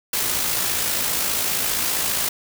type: noise with amplitude modulation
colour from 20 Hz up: white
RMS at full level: -21 dBFS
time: 0.13-2.29 s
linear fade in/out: 5 ms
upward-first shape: sine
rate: 55 Hz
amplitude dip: 35%
effects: none